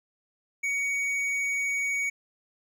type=tone with hard clipping; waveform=triangle; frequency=2244 Hz; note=C#7; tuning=21 cents sharp; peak=-27 dBFS; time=0.63-2.1 s; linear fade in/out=10 ms; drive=10 dB; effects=none